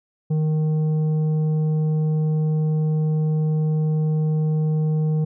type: tone with tanh clipping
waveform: triangle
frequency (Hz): 155.2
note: D#3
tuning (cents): -4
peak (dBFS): -19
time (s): 0.3-5.25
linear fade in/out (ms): 10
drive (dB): 11
effects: none